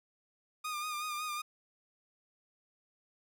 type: tone with vibrato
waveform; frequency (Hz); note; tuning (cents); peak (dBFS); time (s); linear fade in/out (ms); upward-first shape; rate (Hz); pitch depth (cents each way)
sawtooth; 1219; D#6; -36; -32; 0.64-1.42; 10; sine; 5.4; 40
effects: none